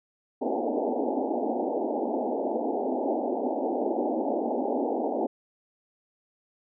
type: band-pass noise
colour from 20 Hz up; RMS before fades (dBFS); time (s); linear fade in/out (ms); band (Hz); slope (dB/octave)
pink; -28; 0.41-5.27; 10; 230 to 860; 96
effects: none